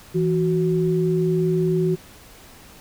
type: tone pair together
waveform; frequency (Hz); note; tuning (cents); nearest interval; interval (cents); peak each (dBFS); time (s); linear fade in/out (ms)
sine; 164.81 / 370; E3 / F#4; 0 / 0; octave + major second; 1400; -20; 0.14-1.96; 20
effects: pink hiss -46 dBFS RMS until 2.8 s